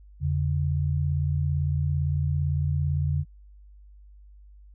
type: tone pair together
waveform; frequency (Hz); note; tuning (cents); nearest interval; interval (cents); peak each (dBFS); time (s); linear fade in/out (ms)
sine; 84.7 / 142.45; E2 / C#3; +48 / +48; major sixth; 900; -25; 0.2-3.25; 50
effects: added 50 Hz sine -47 dBFS peak until 4.74 s